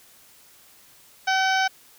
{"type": "harmonic tone", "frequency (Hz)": 762, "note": "G5", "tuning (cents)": -49, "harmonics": [1, 2, 3, 4, 5, 6, 7, 8], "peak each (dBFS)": [-22, -23, -30, -32, -35, -38, -33, -37], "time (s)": [1.27, 1.68], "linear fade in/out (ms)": 10, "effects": ["white hiss -53 dBFS RMS until 1.98 s"]}